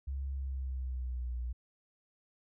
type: tone with pitch glide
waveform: sine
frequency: 68 to 60.58 Hz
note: C#2 to B1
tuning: -33 to -33 cents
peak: -34 dBFS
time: 0.07-1.53 s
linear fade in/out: 10 ms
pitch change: -200 cents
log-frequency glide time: 0.32-1.35 s
effects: none